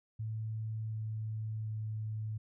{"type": "tone with pitch steps", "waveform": "sine", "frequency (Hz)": [110, 109.3, 108.61], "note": ["A2", "A2", "A2"], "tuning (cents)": [0, -11, -22], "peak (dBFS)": -35, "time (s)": [0.19, 2.38], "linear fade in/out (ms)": 10, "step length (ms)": 730, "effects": []}